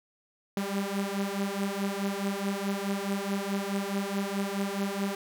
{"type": "beating tone pair", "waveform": "sawtooth", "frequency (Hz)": [196, 200.7], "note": ["G3", "G3"], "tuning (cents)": [0, 41], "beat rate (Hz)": 4.7, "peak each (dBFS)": -28, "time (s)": [0.57, 5.15], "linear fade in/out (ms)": 2, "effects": []}